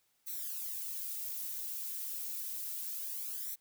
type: noise with flanger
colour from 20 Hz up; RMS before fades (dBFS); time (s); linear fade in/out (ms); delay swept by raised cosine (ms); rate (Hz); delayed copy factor
violet; -40; 0.26-3.56; 20; 0.5 to 3.7; 0.3; +0.9
effects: white hiss -75 dBFS RMS until 3.6 s